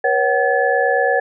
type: tone cluster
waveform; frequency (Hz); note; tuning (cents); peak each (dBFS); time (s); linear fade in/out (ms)
sine; 481.2 / 550 / 755 / 1718; B4 / C#5 / F#5 / A6; -45 / -14 / +35 / -42; -19; 0.04-1.2; 5
effects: none